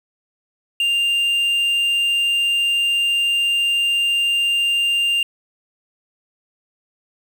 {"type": "tone with quantisation", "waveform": "triangle", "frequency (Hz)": 2794, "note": "F7", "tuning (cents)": 0, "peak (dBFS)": -14, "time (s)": [0.8, 5.23], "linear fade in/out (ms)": 2, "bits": 7, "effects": []}